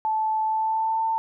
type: tone with pitch glide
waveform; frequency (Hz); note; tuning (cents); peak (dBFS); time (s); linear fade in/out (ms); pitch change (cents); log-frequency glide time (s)
sine; 873 to 895; A5 to A5; -14 to +29; -21; 0.05-1.18; 0; +43; 0.44-1.06
effects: none